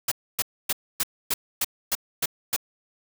white noise bursts, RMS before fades -24 dBFS, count 9, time 0.08-2.564 s, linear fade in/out 5 ms, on 36 ms, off 270 ms, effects none

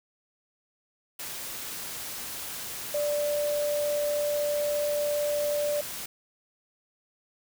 sine tone in noise, 587.3 Hz, D5, in tune, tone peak -25 dBFS, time 2.94-5.81 s, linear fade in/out 5 ms, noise white, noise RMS -37 dBFS, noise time 1.19-6.06 s, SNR +9 dB, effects none

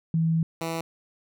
sine / 10% pulse tone pair in turn, 163 / 164.42 Hz, E3 / E3, -19 / -4 cents, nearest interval unison, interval 15 cents, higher second, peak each -20 / -20 dBFS, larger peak neither, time 0.14-0.43 / 0.61-0.81 s, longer first, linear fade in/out 2 ms, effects none

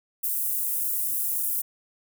pink high-pass noise, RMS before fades -27 dBFS, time 0.23-1.62 s, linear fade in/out 10 ms, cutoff 11000 Hz, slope 24 dB/octave, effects none

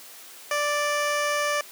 15% pulse tone with low-pass filter, 587.3 Hz, D5, in tune, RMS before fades -25 dBFS, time 0.51-1.61 s, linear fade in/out 2 ms, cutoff 8800 Hz, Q 0.9, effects white hiss -45 dBFS RMS until 1.71 s + high-pass 300 Hz 12 dB/octave

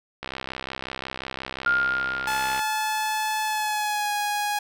click train, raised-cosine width 0.3 ms, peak -15 dBFS, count 156, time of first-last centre 0.23-2.593 s, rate 65.6 Hz
sine tone with exponential decay, 1409 Hz, F6, 15 cents sharp, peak -17 dBFS, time 1.66-3.83 s, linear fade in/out 5 ms, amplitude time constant 470 ms
sawtooth tone with pitch glide, 864 to 828.8 Hz, A5 to G#5, -32 to -4 cents, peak -20 dBFS, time 2.27-4.59 s, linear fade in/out 5 ms, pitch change -72 cents, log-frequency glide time 3.45-4.12 s
effects none

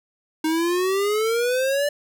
square exponential sweep, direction up, 311.1 to 588 Hz, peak -20 dBFS, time 0.44-1.89 s, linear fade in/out 5 ms, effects none

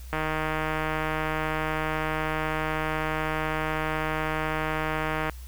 click train, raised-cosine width 0.5 ms, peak -13 dBFS, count 807, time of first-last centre 0.13-5.297 s, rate 156 Hz, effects added 62 Hz sine -38 dBFS peak until 5.47 s + white hiss -52 dBFS RMS until 5.47 s

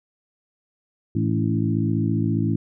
harmonic tone with a mistuned harmonic, 54.9 Hz, A1, 3 cents flat, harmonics 2 / 3 / 4 / 5 / 6, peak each -23 / -25 / -26 / -27 / -28 dBFS, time 1.15-2.56 s, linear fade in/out 5 ms, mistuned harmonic 5, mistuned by +40 cents, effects none

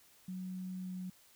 sine tone with pitch glide, 185 to 183.83 Hz, F#3 to F#3, 0 to -11 cents, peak -39 dBFS, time 0.28-1.1 s, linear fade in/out 5 ms, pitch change -11 cents, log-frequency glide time 0.79-0.96 s, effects white hiss -64 dBFS RMS until 1.35 s

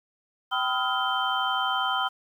sine tone cluster, 774 / 1003 / 1271 / 1403 / 3110 Hz, G5 / B5 / D#6 / F6 / G7, -22 / +26 / +36 / +8 / -14 cents, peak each -30 dBFS, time 0.51-2.09 s, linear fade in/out 20 ms, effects 9-bit

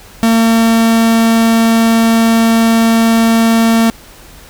45% pulse tone, 227.2 Hz, A#3, 44 cents flat, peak -7 dBFS, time 0.23-3.9 s, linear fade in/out 0 ms, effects added 43 Hz sine -39 dBFS peak until 4.49 s + pink hiss -38 dBFS RMS until 4.49 s

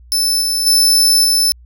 sawtooth tone with level steps, 5274 Hz, E8, in tune, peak -10 / -12 / -6 / -8 dBFS, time 0.12-1.52 s, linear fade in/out 0 ms, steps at 0.41 / 0.66 / 1.24 s, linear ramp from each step 10 ms, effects added 60 Hz sine -39 dBFS peak until 1.65 s

